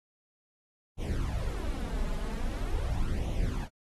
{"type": "noise with flanger", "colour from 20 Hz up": "brown", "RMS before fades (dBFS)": -31, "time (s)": [0.97, 3.69], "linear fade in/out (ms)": 50, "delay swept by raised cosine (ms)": [0.31, 4.81], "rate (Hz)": 0.43, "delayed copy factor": 0.7, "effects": ["AAC 32 kbps"]}